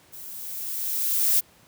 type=noise with level ramp; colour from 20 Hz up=violet; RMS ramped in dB=-41 to -19 dBFS; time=0.12-1.41 s; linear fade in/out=20 ms; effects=pink hiss -56 dBFS RMS until 1.67 s + high-pass 80 Hz 12 dB/octave